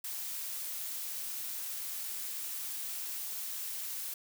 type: noise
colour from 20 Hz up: blue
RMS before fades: -39 dBFS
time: 0.04-4.14 s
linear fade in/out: 5 ms
effects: none